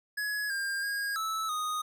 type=tone with pitch steps; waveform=square; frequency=1684 / 1603 / 1632 / 1309 / 1242 Hz; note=G#6 / G6 / G#6 / E6 / D#6; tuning=+24 / +38 / -31 / -13 / -3 cents; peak=-31 dBFS; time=0.17-1.82 s; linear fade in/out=10 ms; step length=330 ms; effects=none